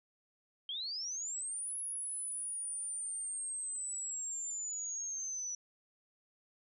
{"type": "linear two-way sweep", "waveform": "sine", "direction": "up then down", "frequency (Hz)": [3136, 10548, 5880], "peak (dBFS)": -37, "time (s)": [0.69, 5.55], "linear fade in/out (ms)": 2, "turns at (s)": 1.78, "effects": []}